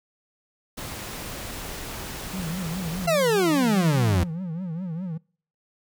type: noise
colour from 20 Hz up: pink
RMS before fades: -35 dBFS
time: 0.77-3.07 s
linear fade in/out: 10 ms
type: tone with vibrato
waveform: triangle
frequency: 173.6 Hz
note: F3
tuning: 10 cents flat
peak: -26 dBFS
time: 2.33-5.18 s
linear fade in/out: 10 ms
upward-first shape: triangle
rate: 4.9 Hz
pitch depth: 200 cents each way
type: exponential sweep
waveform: 40% pulse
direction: down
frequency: 698.5 to 81.6 Hz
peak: -18 dBFS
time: 3.07-4.24 s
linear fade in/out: 10 ms
effects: noise-tail reverb RT60 0.5 s tail -26 dB re dry